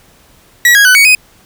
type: tone with pitch steps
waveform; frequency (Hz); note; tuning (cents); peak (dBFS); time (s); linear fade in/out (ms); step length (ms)
40% pulse; 1926 / 1647 / 1499 / 2241 / 2506; B6 / G#6 / F#6 / C#7 / D#7; -44 / -15 / +22 / +18 / +12; -3; 0.65-1.15; 2; 100
effects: pink hiss -46 dBFS RMS until 1.45 s